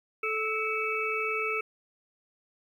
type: harmonic tone with a mistuned harmonic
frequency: 436.2 Hz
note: A4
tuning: 15 cents flat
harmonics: 1 / 3 / 5 / 6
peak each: -33 / -33 / -33 / -33 dBFS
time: 0.23-1.61 s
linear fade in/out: 5 ms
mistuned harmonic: 5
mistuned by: +58 cents
effects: 10-bit